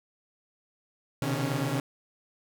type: tone cluster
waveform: sawtooth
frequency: 126.3 / 135.7 / 153.2 / 277.8 Hz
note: B2 / C#3 / D#3 / C#4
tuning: +39 / -36 / -27 / +4 cents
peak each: -29 dBFS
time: 1.22-1.8 s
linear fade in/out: 2 ms
effects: none